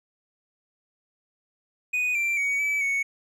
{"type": "tone with pitch steps", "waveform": "triangle", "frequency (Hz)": [2483, 2355, 2248, 2298, 2220], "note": ["D#7", "D7", "C#7", "D7", "C#7"], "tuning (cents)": [-4, 4, 24, -38, 2], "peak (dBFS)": -21, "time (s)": [1.93, 3.03], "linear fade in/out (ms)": 10, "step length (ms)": 220, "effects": []}